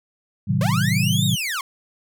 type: chord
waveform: sine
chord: A diminished seventh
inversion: none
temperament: just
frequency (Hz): 110 / 132 / 158.4 / 190.08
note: A2 / C3 / Eb3 / Gb3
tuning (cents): 0 / +16 / +31 / +47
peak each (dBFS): -23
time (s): 0.47-1.36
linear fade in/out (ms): 20
type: linear two-way sweep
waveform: sawtooth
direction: up then down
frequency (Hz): 493.1 to 3802 to 1020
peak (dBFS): -20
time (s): 0.61-1.61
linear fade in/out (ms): 2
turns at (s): 1.26
effects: none